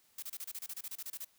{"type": "noise bursts", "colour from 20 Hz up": "blue", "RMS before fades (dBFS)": -42, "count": 15, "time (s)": [0.18, 1.247], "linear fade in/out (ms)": 5, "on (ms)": 45, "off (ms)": 28, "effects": ["white hiss -69 dBFS RMS until 1.38 s"]}